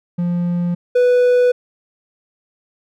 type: tone pair in turn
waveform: triangle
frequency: 174.61 / 493.9 Hz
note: F3 / B4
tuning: 0 / 0 cents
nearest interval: octave + tritone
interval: 1800 cents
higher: second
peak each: -14 / -8 dBFS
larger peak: second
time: 0.18-0.75 / 0.95-1.52 s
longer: neither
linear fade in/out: 10 ms
effects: none